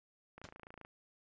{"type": "click train", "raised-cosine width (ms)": 0.5, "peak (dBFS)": -36, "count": 14, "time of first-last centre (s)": [0.38, 0.849], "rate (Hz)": 27.7}
{"type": "noise with exponential decay", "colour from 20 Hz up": "pink", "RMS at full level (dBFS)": -46, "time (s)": [0.44, 0.53], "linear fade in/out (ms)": 0, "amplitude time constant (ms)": 18}
{"effects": ["resampled to 16000 Hz"]}